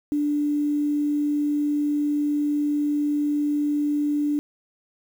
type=tone with quantisation; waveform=sine; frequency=293.7 Hz; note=D4; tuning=in tune; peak=-20 dBFS; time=0.12-4.39 s; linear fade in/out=0 ms; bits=8; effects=none